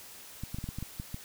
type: clicks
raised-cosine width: 5 ms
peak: -24 dBFS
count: 9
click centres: 0.436 / 0.545 / 0.586 / 0.641 / 0.689 / 0.786 / 0.826 / 0.999 / 1.144 s
effects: white hiss -49 dBFS RMS until 1.24 s